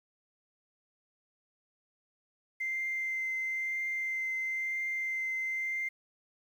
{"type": "tone with vibrato", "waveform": "sine", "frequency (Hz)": 2083, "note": "C7", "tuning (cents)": -8, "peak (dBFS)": -30, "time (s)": [2.6, 5.89], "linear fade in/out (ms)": 10, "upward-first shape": "triangle", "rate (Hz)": 1, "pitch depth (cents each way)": 11, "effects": ["tanh soft clip ceiling -27 dBFS", "10-bit"]}